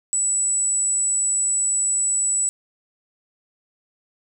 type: tone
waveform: sine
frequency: 7902 Hz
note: B8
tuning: in tune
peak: -18 dBFS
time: 0.13-2.49 s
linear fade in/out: 0 ms
effects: 10-bit